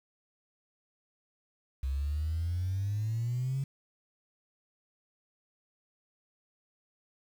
sine exponential sweep, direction up, 65.41 to 138.59 Hz, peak -28 dBFS, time 1.83-3.64 s, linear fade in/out 5 ms, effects tanh soft clip ceiling -25 dBFS + 9-bit

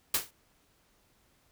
white noise with exponential decay, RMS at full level -23 dBFS, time 0.14-0.31 s, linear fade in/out 5 ms, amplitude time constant 36 ms, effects pink hiss -68 dBFS RMS until 1.51 s

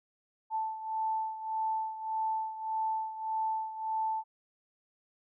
sine beating tone pair, 880 / 881.7 Hz, A5 / A5, 0 / +3 cents, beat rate 1.7 Hz, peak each -32 / -37 dBFS, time 0.5-4.24 s, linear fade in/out 50 ms, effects none

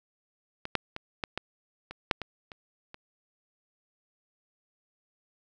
clicks, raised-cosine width 0.3 ms, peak -20 / -8 / -20 / -14 / -15 / -24 / -6 / -19 / -27 / -27 dBFS, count 10, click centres 0.654 / 0.753 / 0.964 / 1.238 / 1.376 / 1.91 / 2.112 / 2.217 / 2.518 / 2.944 s, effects none

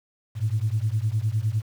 sine beating tone pair, 103.83 / 113.63 Hz, G#2 / A#2, 0 / -44 cents, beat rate 9.8 Hz, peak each -24 dBFS, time 0.35-1.63 s, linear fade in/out 50 ms, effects tanh soft clip ceiling -14 dBFS + 8-bit

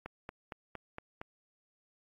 click train, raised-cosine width 0.5 ms, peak -26 dBFS, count 6, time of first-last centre 0.06-1.215 s, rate 4.33 Hz, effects AAC 48 kbps

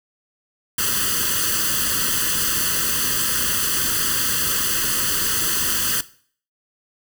white noise with comb filter, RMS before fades -21 dBFS, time 0.78-6.01 s, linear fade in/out 5 ms, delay 0.65 ms, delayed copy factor +1, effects noise-tail reverb RT60 0.5 s tail -18 dB re dry

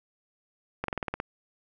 slowing click train, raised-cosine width 0.5 ms, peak -15 dBFS, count 8, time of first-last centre 0.84-1.201 s, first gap 43 ms, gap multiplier 1.06, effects none

